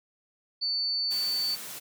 sine tone, 4500 Hz, C#8, 25 cents sharp, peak -26 dBFS, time 0.61-1.56 s, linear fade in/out 20 ms
white high-pass noise, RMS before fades -40 dBFS, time 1.1-1.8 s, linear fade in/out 20 ms, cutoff 110 Hz, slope 48 dB/octave
effects none

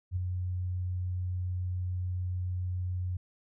sine tone with ADSR envelope, 90.7 Hz, F#2, 34 cents flat, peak -26 dBFS, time 0.11-3.17 s, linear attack 53 ms, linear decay 10 ms, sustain -4 dB, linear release 5 ms, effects none

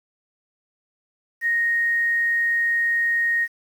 sine tone with quantisation, 1864.7 Hz, A#6, in tune, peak -18 dBFS, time 1.41-3.48 s, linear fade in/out 50 ms, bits 8, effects none

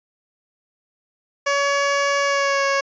15% pulse tone with pitch glide, 564 to 552.4 Hz, C#5 to C#5, +30 to -6 cents, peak -11 dBFS, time 1.46-2.81 s, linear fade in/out 10 ms, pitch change -36 cents, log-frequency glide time 2.22-2.65 s, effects resampled to 16000 Hz

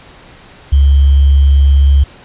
sine tone with sample-and-hold, 69.3 Hz, C#2, in tune, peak -4 dBFS, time 0.72-2.04 s, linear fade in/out 10 ms, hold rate 3150 Hz, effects pink hiss -39 dBFS RMS until 2.24 s + resampled to 8000 Hz

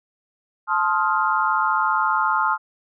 sine chord, F dominant seventh, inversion first, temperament just, 873.1 / 1047.7 / 1257.2 / 1396.9 Hz, A5 / C6 / Eb6 / F6, -14 / +2 / +18 / 0 cents, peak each -23 dBFS, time 0.67-2.58 s, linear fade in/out 50 ms, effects none

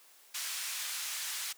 white band-pass noise, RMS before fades -38 dBFS, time 0.34-1.53 s, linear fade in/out 10 ms, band 1400 to 9800 Hz, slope 12 dB/octave, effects white hiss -60 dBFS RMS until 1.57 s + high-pass 400 Hz 12 dB/octave

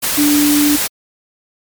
sine tone in noise, 293.2 Hz, D4, 3 cents flat, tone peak -10 dBFS, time 0.17-0.77 s, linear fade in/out 20 ms, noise white, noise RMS -17 dBFS, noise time 0.02-0.88 s, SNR +4 dB, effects MP3 96 kbps

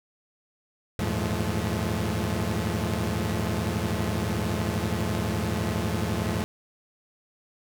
sawtooth tone cluster, 80.4 / 102 / 113.9 / 173.9 / 215 Hz, E2 / G#2 / A#2 / F3 / A3, -43 / -31 / -40 / -7 / -40 cents, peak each -28 dBFS, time 0.99-6.44 s, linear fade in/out 0 ms, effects none

